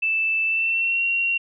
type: tone with pitch glide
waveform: sine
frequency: 2642 to 2746 Hz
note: E7 to F7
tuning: +3 to -30 cents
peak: -19 dBFS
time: 0.02-1.38 s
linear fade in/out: 10 ms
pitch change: +67 cents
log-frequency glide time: 0.45-1.03 s
effects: none